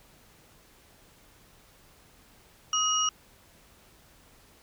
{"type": "tone cluster", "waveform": "sine", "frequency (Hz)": [1266, 2891, 5720], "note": ["D#6", "F#7", "F8"], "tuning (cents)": [30, -41, 41], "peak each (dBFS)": -28, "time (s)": [2.73, 3.09], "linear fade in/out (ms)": 2, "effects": ["pink hiss -58 dBFS RMS until 4.62 s"]}